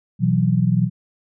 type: chord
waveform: sine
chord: B suspended fourth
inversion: none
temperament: equal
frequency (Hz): 123.47 / 164.81 / 185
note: B2 / E3 / F#3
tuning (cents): 0 / 0 / 0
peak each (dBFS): -19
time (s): 0.19-0.9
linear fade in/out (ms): 50
effects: none